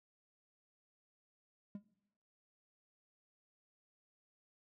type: tone with exponential decay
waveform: triangle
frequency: 202.9 Hz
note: G#3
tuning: 40 cents flat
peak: -37 dBFS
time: 1.75-1.83 s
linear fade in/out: 2 ms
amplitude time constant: 17 ms
effects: noise-tail reverb RT60 0.9 s tail -21 dB re dry